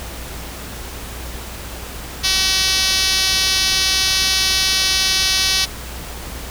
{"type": "tone with band-pass filter", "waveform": "5% pulse", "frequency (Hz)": 379.7, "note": "F#4", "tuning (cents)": 45, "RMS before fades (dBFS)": -17, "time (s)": [2.23, 5.66], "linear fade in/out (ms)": 20, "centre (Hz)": 5600, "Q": 1.5, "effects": ["added 60 Hz sine -32 dBFS peak until 6.5 s", "pink hiss -32 dBFS RMS until 6.5 s"]}